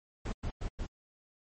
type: noise bursts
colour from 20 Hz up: brown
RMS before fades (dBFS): -35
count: 4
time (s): 0.25-0.866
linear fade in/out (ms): 10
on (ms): 79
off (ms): 100
effects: MP3 32 kbps